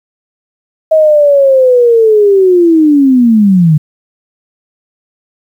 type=linear sweep; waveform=sine; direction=down; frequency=639 to 146.83 Hz; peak=-3 dBFS; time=0.91-3.78 s; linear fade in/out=10 ms; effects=7-bit